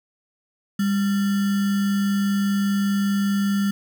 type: tone with sample-and-hold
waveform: sine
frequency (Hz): 200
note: G3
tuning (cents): +35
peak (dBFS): -18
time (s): 0.79-3.71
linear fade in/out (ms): 5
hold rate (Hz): 1575
effects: none